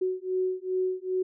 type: beating tone pair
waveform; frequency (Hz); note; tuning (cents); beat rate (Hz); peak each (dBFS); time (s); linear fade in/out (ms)
sine; 370 / 372.5; F#4 / F#4; 0 / +12; 2.5; -29; 0.01-1.23; 10
effects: none